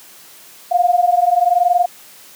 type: tone pair together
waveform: sine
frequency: 698.1 / 719 Hz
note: F5 / F#5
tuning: -1 / -50 cents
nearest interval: minor second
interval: 51 cents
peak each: -14 dBFS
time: 0.71-1.86 s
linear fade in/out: 10 ms
effects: white hiss -42 dBFS RMS until 2.35 s + high-pass 150 Hz 12 dB/octave